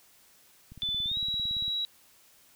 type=click train; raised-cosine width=5 ms; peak=-34 dBFS; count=18; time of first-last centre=0.72-1.68 s; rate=17.7 Hz
type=tone with pitch glide; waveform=sine; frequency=3500 to 3883 Hz; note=A7 to B7; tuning=-10 to -30 cents; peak=-28 dBFS; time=0.82-1.85 s; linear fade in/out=0 ms; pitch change=+180 cents; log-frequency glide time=1.05-1.18 s
effects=white hiss -60 dBFS RMS until 2.55 s